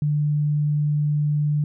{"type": "tone", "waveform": "sine", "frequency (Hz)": 148.4, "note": "D3", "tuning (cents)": 18, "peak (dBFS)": -18, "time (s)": [0.02, 1.64], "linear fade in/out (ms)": 2, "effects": []}